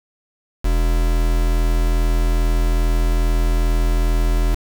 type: tone with quantisation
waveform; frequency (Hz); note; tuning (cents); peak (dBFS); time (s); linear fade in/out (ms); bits
triangle; 41.2; E1; 0; -12; 0.64-4.55; 10; 4
effects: none